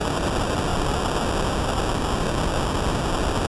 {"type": "noise with sample-and-hold", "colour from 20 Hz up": "pink", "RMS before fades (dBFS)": -23, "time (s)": [0, 3.47], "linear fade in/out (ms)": 10, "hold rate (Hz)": 2100, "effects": ["resampled to 24000 Hz"]}